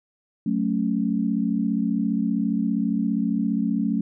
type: chord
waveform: sine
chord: F# minor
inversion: none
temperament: equal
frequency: 185 / 220 / 277.2 Hz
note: F#3 / A3 / C#4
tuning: 0 / 0 / 0 cents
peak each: -26 / -23 / -26 dBFS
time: 0.46-4.01 s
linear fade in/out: 5 ms
effects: none